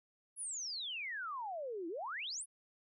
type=exponential two-way sweep; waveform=sine; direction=down then up; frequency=11000 to 318.4 to 11000 Hz; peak=-39 dBFS; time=0.36-2.46 s; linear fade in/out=50 ms; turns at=1.88 s; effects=none